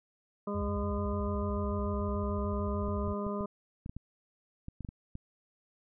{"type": "harmonic tone", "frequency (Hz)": 203.9, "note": "G#3", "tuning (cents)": -32, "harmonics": [1, 2, 3, 5, 6], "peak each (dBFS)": [-35, -38, -40, -42, -43], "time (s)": [0.47, 3.46], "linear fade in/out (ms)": 5}
{"type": "tone with vibrato", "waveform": "sine", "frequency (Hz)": 77.1, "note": "D#2", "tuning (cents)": -15, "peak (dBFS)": -33, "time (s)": [0.54, 3.14], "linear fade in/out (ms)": 20, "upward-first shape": "square", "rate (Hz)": 6.8, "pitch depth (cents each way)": 270}
{"type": "clicks", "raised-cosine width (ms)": 5, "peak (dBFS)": -28, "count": 12, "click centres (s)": [2.881, 3.078, 3.266, 3.408, 3.861, 3.895, 3.966, 4.684, 4.807, 4.848, 4.889, 5.154]}
{"effects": []}